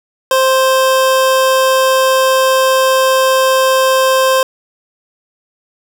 25% pulse tone, 525 Hz, C5, 6 cents sharp, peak -5 dBFS, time 0.31-4.43 s, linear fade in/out 2 ms, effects none

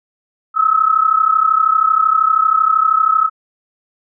sine tone pair together, 1275 / 1307.8 Hz, D#6 / E6, +42 / -14 cents, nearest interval unison, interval 44 cents, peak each -13 dBFS, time 0.54-3.3 s, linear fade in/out 50 ms, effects none

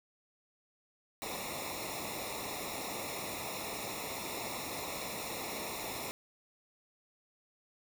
pink noise with comb filter, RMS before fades -40 dBFS, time 1.22-6.11 s, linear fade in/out 0 ms, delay 0.64 ms, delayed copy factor -1, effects none

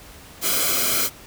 white noise with comb filter, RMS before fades -21 dBFS, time 0.41-1.1 s, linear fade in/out 50 ms, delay 1.1 ms, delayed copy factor -0.8, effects pink hiss -44 dBFS RMS until 1.26 s

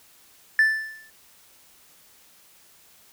triangle tone with exponential decay, 1760 Hz, A6, in tune, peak -10 dBFS, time 0.59-1.1 s, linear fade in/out 1 ms, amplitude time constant 110 ms, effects tanh soft clip ceiling -9 dBFS + white hiss -55 dBFS RMS until 3.12 s

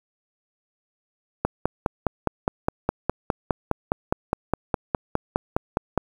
click train, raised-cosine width 1 ms, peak -6 dBFS, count 23, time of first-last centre 1.45-5.977 s, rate 4.86 Hz, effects 7-bit

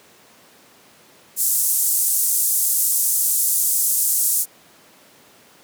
pink band-pass noise, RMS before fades -19 dBFS, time 1.36-4.46 s, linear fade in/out 50 ms, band 7900 to 16000 Hz, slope 24 dB/octave, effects pink hiss -50 dBFS RMS until 5.63 s + high-pass 200 Hz 12 dB/octave

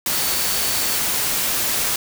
sine tone in noise, 4482 Hz, C#8, 18 cents sharp, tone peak -30 dBFS, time 0.13-0.97 s, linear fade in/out 2 ms, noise white, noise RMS -21 dBFS, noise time 0.06-1.96 s, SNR -12 dB, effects none

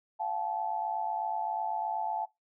sine tone cluster, 695 / 763 / 866 Hz, F5 / G5 / A5, -9 / -47 / -28 cents, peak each -37 / -37 / -32 dBFS, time 0.19-2.26 s, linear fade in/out 20 ms, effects noise-tail reverb RT60 0.2 s tail -22 dB re dry

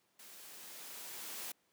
white noise with level ramp, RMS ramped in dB -55 to -43 dBFS, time 0.19-1.52 s, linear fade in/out 5 ms, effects pink hiss -75 dBFS RMS until 1.72 s + high-pass 200 Hz 12 dB/octave

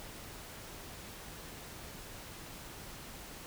silence, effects pink hiss -48 dBFS RMS until 3.46 s

